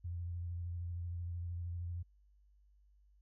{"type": "tone with vibrato", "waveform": "sine", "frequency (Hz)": 86.6, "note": "F2", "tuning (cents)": -14, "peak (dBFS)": -38, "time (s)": [0.04, 2.03], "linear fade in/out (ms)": 10, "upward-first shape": "sine", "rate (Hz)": 13, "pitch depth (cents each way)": 29, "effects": ["added 50 Hz sine -64 dBFS peak until 3.21 s"]}